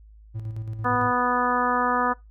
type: tone with tremolo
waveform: triangle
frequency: 110.2 Hz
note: A2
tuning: 3 cents sharp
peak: -26 dBFS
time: 0.34-1.12 s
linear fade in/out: 20 ms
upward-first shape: square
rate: 8.9 Hz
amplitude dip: 45%
type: harmonic tone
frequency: 246.9 Hz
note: B3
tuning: in tune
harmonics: 1 / 2 / 3 / 4 / 5 / 6 / 7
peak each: -29 / -29 / -28 / -26 / -25 / -31 / -31 dBFS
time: 0.84-2.14 s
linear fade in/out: 20 ms
effects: noise-tail reverb RT60 0.2 s tail -22 dB re dry + added 53 Hz sine -46 dBFS peak until 2.3 s